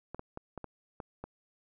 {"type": "clicks", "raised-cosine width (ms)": 1, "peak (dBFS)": -26, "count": 7, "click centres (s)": [0.146, 0.194, 0.374, 0.577, 0.643, 1.002, 1.24], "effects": []}